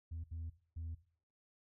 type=tone bursts at uneven times; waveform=sine; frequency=82 Hz; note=E2; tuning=9 cents flat; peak=-39 dBFS; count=3; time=0.11-0.24 / 0.31-0.5 / 0.76-0.95 s; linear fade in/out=10 ms; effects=noise-tail reverb RT60 0.5 s tail -17 dB re dry + tanh soft clip ceiling -39 dBFS

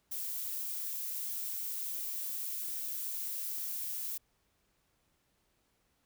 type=noise; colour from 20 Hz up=violet; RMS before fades=-38 dBFS; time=0.11-4.18 s; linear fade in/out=10 ms; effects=pink hiss -75 dBFS RMS until 6.05 s

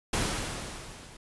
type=noise with level ramp; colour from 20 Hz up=pink; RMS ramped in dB=-27 to -50 dBFS; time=0.13-1.17 s; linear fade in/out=5 ms; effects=resampled to 24000 Hz

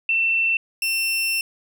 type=tone pair in turn; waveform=sine / sawtooth; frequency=2687 / 2700 Hz; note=E7 / E7; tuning=+33 / +41 cents; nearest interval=unison; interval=8 cents; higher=second; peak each=-17 dBFS; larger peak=neither; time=0.09-0.57 / 0.82-1.41 s; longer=second; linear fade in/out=2 ms; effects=none

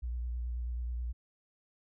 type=tone with vibrato; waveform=sine; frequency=60 Hz; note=B1; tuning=49 cents flat; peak=-33 dBFS; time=0.02-1.13 s; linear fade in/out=20 ms; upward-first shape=sine; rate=9.3 Hz; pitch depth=34 cents each way; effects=none

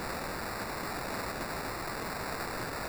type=noise with sample-and-hold; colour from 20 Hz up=white; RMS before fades=-37 dBFS; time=0-2.88 s; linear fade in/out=0 ms; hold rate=3150 Hz; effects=none

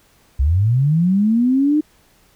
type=linear sweep; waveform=sine; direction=up; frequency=61.74 to 309.1 Hz; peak=-12 dBFS; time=0.39-1.81 s; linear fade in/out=10 ms; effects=pink hiss -55 dBFS RMS until 2.35 s

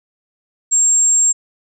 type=tone; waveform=sine; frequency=7470 Hz; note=A#8; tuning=3 cents sharp; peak=-10 dBFS; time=0.71-1.33 s; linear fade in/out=20 ms; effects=none

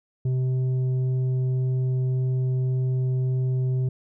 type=tone with tanh clipping; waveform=triangle; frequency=128.7 Hz; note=C3; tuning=28 cents flat; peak=-22 dBFS; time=0.25-3.89 s; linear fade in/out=5 ms; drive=10 dB; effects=none

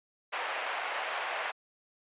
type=band-pass noise; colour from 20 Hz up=pink; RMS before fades=-35 dBFS; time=0.32-1.52 s; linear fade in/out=20 ms; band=630 to 2900 Hz; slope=24 dB/octave; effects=resampled to 8000 Hz

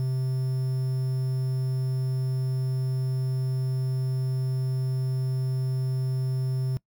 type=tone with quantisation; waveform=triangle; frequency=130 Hz; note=C3; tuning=11 cents flat; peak=-22 dBFS; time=0-6.77 s; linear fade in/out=0 ms; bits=8; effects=noise-tail reverb RT60 0.1 s tail -22 dB re dry

